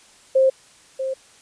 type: tone with echo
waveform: sine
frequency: 529 Hz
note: C5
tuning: 19 cents sharp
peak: -12 dBFS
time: 0.35-0.5 s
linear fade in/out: 10 ms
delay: 640 ms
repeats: 1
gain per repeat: -10 dB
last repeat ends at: 1.14 s
effects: white hiss -51 dBFS RMS until 1.41 s + resampled to 22050 Hz